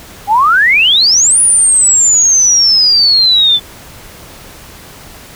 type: exponential two-way sweep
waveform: sine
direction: up then down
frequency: 784 to 9830 to 3473 Hz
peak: -5 dBFS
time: 0.27-3.6 s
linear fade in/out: 50 ms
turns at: 1.4 s
effects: pink hiss -34 dBFS RMS until 5.35 s